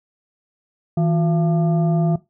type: tone with frequency modulation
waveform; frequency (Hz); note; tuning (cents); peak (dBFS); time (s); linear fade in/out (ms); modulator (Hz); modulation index
sine; 162.3; E3; -27; -15; 0.97-2.16; 5; 520; 0.57
effects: noise-tail reverb RT60 0.2 s tail -17 dB re dry